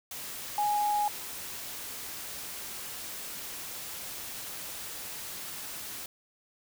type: tone in noise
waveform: sine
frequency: 830.6 Hz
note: G#5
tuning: in tune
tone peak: -25 dBFS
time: 0.58-1.08 s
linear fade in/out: 2 ms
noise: white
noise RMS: -40 dBFS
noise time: 0.11-6.06 s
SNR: +12 dB
effects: none